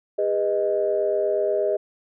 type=chord; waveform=sine; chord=G# minor; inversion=none; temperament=equal with one note detuned; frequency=405.6 / 493.9 / 622.3 Hz; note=G#4 / B4 / D#5; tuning=-41 / 0 / 0 cents; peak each=-23 / -27 / -22 dBFS; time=0.18-1.77 s; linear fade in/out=10 ms; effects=tanh soft clip ceiling -10 dBFS